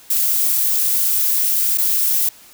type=noise with dropouts; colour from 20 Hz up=violet; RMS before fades=-17 dBFS; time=0.1-2.29 s; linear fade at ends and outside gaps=5 ms; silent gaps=1.775-1.782 s; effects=white hiss -45 dBFS RMS until 2.53 s